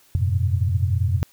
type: tone cluster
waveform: sine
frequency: 89.6 / 99.7 / 112.7 / 127.5 Hz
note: F2 / G2 / A2 / C3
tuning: +45 / +30 / +42 / -44 cents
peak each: -20 / -25 / -26 / -26 dBFS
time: 0.15-1.23 s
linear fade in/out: 0 ms
effects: white hiss -56 dBFS RMS until 1.32 s